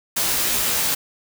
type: noise with comb filter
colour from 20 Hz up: white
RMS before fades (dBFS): -21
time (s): 0.16-0.95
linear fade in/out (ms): 10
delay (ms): 16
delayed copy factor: -0.8
effects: none